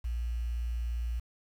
sine tone with quantisation, 58.7 Hz, A#1, 13 cents sharp, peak -30 dBFS, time 0.04-1.2 s, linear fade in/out 10 ms, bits 9, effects none

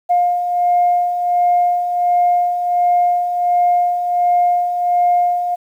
sine beating tone pair, 707 / 708.4 Hz, F5 / F5, +21 / +24 cents, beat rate 1.4 Hz, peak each -20 / -12 dBFS, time 0.09-5.56 s, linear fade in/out 20 ms, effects tanh soft clip ceiling -6 dBFS + 8-bit

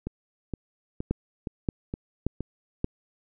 two click trains, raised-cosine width 3 ms, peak -18 / -12 dBFS, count 6 / 4, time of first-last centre 0.07-2.406 / 1.11-2.844 s, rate 2.14 / 1.73 Hz, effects none

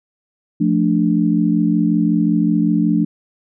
sine chord, D minor, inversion first, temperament equal, 174.61 / 220 / 293.7 Hz, F3 / A3 / D4, 0 / 0 / 0 cents, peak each -17 dBFS, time 0.6-3.05 s, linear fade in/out 10 ms, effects none

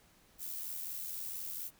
violet noise with amplitude modulation, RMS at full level -39 dBFS, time 0.38-1.71 s, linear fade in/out 50 ms, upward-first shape sine, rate 84.2 Hz, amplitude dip 50%, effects pink hiss -65 dBFS RMS until 1.79 s

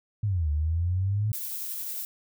sine exponential two-way sweep, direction down then up, 110 to 73 to 110 Hz, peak -23 dBFS, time 0.23-1.32 s, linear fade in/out 5 ms, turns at 0.5 s
violet noise with tremolo, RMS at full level -33 dBFS, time 1.33-2.05 s, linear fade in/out 0 ms, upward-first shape triangle, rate 11 Hz, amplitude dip 25%
effects none

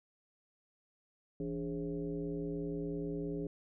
sine tone with frequency modulation, 289 Hz, D4, 28 cents flat, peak -35 dBFS, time 1.4-3.47 s, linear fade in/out 2 ms, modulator 123 Hz, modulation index 1.4, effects none

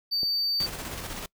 triangle tone, 4602 Hz, D8, 36 cents flat, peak -23 dBFS, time 0.11-0.67 s, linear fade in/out 20 ms
click, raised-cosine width 2 ms, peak -26 dBFS, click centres 0.232 s
pink noise with tremolo, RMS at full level -35 dBFS, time 0.6-1.26 s, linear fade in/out 2 ms, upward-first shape square, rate 16 Hz, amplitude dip 35%
effects noise-tail reverb RT60 0.1 s tail -24 dB re dry

